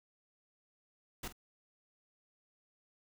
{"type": "noise with echo", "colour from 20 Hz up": "pink", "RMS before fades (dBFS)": -41, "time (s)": [1.23, 1.28], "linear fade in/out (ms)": 5, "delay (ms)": 46, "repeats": 1, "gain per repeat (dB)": -13, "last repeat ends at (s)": 1.326, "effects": []}